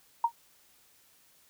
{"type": "tone with exponential decay", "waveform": "sine", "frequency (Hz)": 932.3, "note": "A#5", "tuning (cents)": 0, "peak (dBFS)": -18, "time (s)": [0.24, 0.32], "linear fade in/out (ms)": 5, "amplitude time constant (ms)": 16, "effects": ["white hiss -63 dBFS RMS until 1.49 s"]}